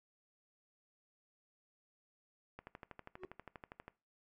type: click train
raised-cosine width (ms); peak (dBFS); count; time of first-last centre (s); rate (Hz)
0.5; -33; 17; 2.59-3.88; 12.4
type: tone with exponential growth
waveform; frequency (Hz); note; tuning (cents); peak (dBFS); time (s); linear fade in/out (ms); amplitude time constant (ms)
triangle; 370; F#4; 0; -38; 3.15-3.25; 0; 20
effects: noise-tail reverb RT60 0.3 s tail -20 dB re dry